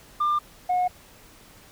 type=tone pair in turn; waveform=sine; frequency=1196 / 724.9 Hz; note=D6 / F#5; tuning=+31 / -36 cents; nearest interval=major sixth; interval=867 cents; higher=first; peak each=-18 / -18 dBFS; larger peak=neither; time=0.2-0.39 / 0.69-0.88 s; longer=neither; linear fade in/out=10 ms; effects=tanh soft clip ceiling -18 dBFS + pink hiss -51 dBFS RMS until 1.71 s